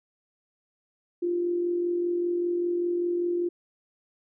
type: tone with amplitude modulation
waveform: sine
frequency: 349.2 Hz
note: F4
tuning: in tune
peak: -22 dBFS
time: 1.22-3.49 s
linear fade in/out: 10 ms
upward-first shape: sine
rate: 45.1 Hz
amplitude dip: 40%
effects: none